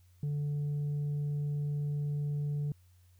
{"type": "tone with tanh clipping", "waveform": "triangle", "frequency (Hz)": 146, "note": "D3", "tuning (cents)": -10, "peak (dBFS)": -31, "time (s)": [0.23, 2.72], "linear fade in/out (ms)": 2, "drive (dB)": 7, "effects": ["added 90 Hz sine -59 dBFS peak until 3.19 s", "white hiss -72 dBFS RMS until 3.19 s"]}